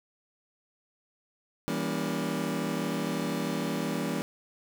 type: chord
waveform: 30% pulse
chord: E diminished seventh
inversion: none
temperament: just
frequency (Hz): 164.81 / 197.78 / 237.3 / 284.8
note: E3 / G3 / Bb3 / Db4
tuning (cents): 0 / +16 / +31 / +47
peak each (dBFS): -32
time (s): 1.68-4.22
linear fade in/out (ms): 0
effects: 10-bit